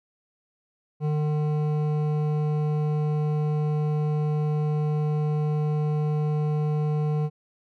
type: tone with hard clipping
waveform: triangle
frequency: 150.9 Hz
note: D3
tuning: 47 cents sharp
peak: -24 dBFS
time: 1-7.3 s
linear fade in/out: 50 ms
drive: 15 dB
effects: none